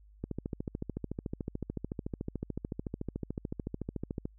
click train, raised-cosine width 3 ms, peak -22 dBFS, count 56, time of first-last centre 0.24-4.255 s, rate 13.7 Hz, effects added 51 Hz sine -55 dBFS peak until 4.38 s

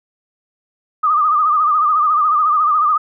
sine tone with vibrato, 1219 Hz, D#6, 36 cents flat, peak -11 dBFS, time 1.03-2.98 s, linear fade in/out 10 ms, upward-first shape sine, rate 14 Hz, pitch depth 75 cents each way, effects none

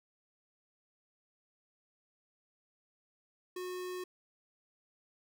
square tone, 364.1 Hz, F#4, 28 cents flat, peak -39 dBFS, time 3.56-4.04 s, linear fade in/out 5 ms, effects none

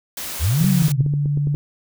white noise, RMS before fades -29 dBFS, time 0.17-0.92 s, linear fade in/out 2 ms
sine linear two-way sweep, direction up then down, 61.74 to 196.3 to 117.3 Hz, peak -15 dBFS, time 0.39-1.05 s, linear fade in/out 50 ms, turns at 0.68 s
sine tone with pitch glide, 140.2 to 144.64 Hz, C#3 to D3, +20 to -26 cents, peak -17 dBFS, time 0.61-1.55 s, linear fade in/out 0 ms, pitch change +54 cents, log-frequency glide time 0.73-1.07 s
clicks, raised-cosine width 3 ms, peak -17 dBFS, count 10, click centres 0.643 / 0.822 / 0.883 / 1.007 / 1.063 / 1.138 / 1.258 / 1.374 / 1.472 / 1.545 s
effects none

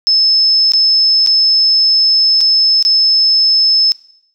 sine tone with dropouts, 5230 Hz, E8, 15 cents flat, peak -7 dBFS, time 0.07-3.92 s, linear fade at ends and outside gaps 0 ms, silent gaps 0.72-0.735 / 1.263-1.272 / 2.407-2.412 / 2.826-2.85 s, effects noise-tail reverb RT60 0.7 s tail -18 dB re dry

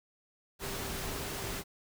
sine tone in noise, 393.4 Hz, G4, 6 cents sharp, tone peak -46 dBFS, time 0.59-1.64 s, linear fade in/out 50 ms, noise pink, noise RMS -38 dBFS, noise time 0.59-1.64 s, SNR -11 dB, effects none

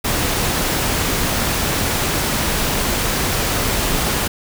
pink noise, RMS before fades -19 dBFS, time 0.04-4.28 s, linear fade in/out 10 ms, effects none

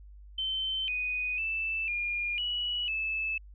sine tone with pitch steps, 3085 / 2488 / 2644 / 2418 / 2932 / 2618 Hz, G7 / D#7 / E7 / D7 / F#7 / E7, -28 / -1 / +5 / +50 / -16 / -13 cents, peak -29 dBFS, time 0.38-3.38 s, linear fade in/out 5 ms, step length 500 ms, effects added 50 Hz sine -47 dBFS peak until 3.54 s

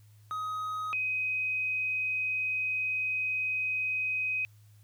triangle / sine tone pair in turn, 1259 / 2518 Hz, D#6 / D#7, +20 / +20 cents, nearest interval octave, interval 1200 cents, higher second, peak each -30 / -28 dBFS, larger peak second, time 0.31-0.93 / 0.93-4.45 s, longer second, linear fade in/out 0 ms, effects added 105 Hz sine -54 dBFS peak until 4.83 s + white hiss -68 dBFS RMS until 4.83 s

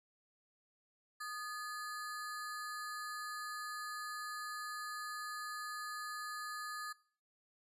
square ring-modulated tone, 1472 Hz, F#6, 9 cents flat, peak -39 dBFS, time 1.2-6.93 s, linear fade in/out 10 ms, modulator 239 Hz, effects noise-tail reverb RT60 0.5 s tail -22 dB re dry + resampled to 32000 Hz

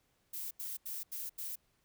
violet noise bursts, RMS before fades -41 dBFS, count 5, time 0.33-1.558 s, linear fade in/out 10 ms, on 180 ms, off 82 ms, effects pink hiss -75 dBFS RMS until 1.84 s

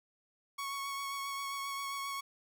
sawtooth tone with vibrato, 1108.7 Hz, C#6, in tune, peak -33 dBFS, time 0.58-2.21 s, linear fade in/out 10 ms, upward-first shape triangle, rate 7.5 Hz, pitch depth 20 cents each way, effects none

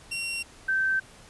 sawtooth / sine tone pair in turn, 2743 / 1551.5 Hz, F7 / G6, -32 / -18 cents, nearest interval minor seventh, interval 986 cents, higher first, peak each -26 / -22 dBFS, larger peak second, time 0.11-0.43 / 0.68-1 s, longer neither, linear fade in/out 10 ms, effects pink hiss -51 dBFS RMS until 1.29 s + resampled to 24000 Hz

